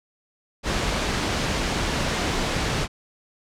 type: noise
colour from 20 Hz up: pink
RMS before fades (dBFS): -24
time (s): 0.63-2.88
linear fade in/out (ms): 50
effects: low-pass 6000 Hz 12 dB/octave